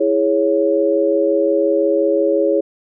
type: chord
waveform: sine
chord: C# minor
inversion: first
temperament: equal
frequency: 329.6 / 415.3 / 554.4 Hz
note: E4 / G#4 / C#5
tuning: 0 / 0 / 0 cents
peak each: -18 / -17 / -16 dBFS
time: 0-2.61 s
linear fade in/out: 10 ms
effects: none